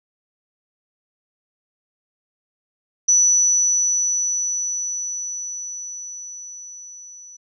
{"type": "tone with level ramp", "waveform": "sine", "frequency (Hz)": 5940, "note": "F#8", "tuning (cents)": 6, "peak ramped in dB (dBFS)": [-11, -39], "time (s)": [3.08, 7.37], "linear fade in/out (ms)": 10, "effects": []}